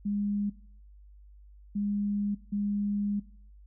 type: tone bursts at uneven times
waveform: sine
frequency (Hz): 204.1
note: G#3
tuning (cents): -30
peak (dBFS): -27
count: 3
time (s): 0.05-0.5 / 1.75-2.35 / 2.52-3.2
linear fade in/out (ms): 10
effects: noise-tail reverb RT60 0.6 s tail -20 dB re dry + added 50 Hz sine -50 dBFS peak until 3.66 s